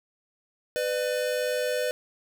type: tone pair together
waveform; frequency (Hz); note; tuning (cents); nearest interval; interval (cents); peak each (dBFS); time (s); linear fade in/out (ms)
square; 500 / 600.3; B4 / D5; +21 / +38; minor third; 317; -28 / -30; 0.76-1.91; 0
effects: none